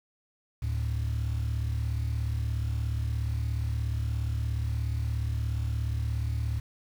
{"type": "tone pair together", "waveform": "sine", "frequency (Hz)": [73.55, 110.5], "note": ["D2", "A2"], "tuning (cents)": [3, 8], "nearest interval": "perfect fifth", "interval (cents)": 705, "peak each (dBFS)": -28, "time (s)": [0.62, 6.6], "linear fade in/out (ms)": 10, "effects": ["tanh soft clip ceiling -23 dBFS", "8-bit"]}